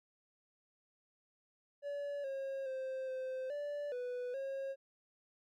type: tone with pitch steps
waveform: triangle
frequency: 572 / 541 / 525 / 519 / 582 / 494.4 / 542 Hz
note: D5 / C#5 / C5 / C5 / D5 / B4 / C#5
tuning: -46 / -42 / +6 / -14 / -16 / +2 / -39 cents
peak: -36 dBFS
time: 1.82-4.76 s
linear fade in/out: 50 ms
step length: 420 ms
effects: none